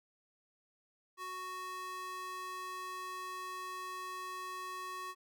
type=tone with high-pass filter; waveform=square; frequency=370 Hz; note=F#4; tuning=in tune; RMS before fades=-43 dBFS; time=1.17-5.15 s; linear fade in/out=50 ms; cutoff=880 Hz; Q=3; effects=none